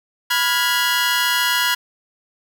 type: chord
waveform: 20% pulse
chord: F diminished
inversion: second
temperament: equal with one note detuned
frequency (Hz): 987.8 / 1418.1 / 1661.2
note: Cb6 / F6 / Ab6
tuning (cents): 0 / +26 / 0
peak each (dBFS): -16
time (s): 0.3-1.75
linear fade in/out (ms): 10
effects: none